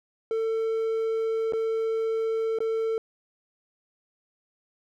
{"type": "tone with dropouts", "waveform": "triangle", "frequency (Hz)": 447.5, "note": "A4", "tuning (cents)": 29, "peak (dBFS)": -22, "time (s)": [0.31, 2.98], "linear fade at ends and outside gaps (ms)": 1, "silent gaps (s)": [[1.524, 1.534], [2.587, 2.604]], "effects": []}